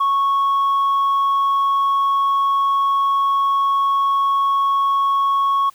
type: tone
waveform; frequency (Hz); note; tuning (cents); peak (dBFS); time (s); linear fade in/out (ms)
sine; 1105; C#6; -6; -12; 0-5.7; 10
effects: tanh soft clip ceiling -13 dBFS + white hiss -52 dBFS RMS until 5.74 s